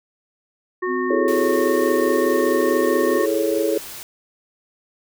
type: harmonic tone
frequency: 365.9 Hz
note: F#4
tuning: 19 cents flat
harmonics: 1 / 3 / 5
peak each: -22 / -27 / -29 dBFS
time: 0.82-3.26 s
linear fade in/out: 10 ms
type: tone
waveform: sine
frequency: 256.6 Hz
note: C4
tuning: 34 cents flat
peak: -25 dBFS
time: 0.86-3.21 s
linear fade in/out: 50 ms
type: chord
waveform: sine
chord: A major seventh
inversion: second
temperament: equal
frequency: 329.6 / 415.3 / 440 / 554.4 Hz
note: E4 / G#4 / A4 / C#5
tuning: 0 / 0 / 0 / 0 cents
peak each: -23 dBFS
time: 1.1-3.78 s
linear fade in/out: 5 ms
type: noise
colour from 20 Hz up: white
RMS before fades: -35 dBFS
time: 1.28-4.03 s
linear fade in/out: 0 ms
effects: none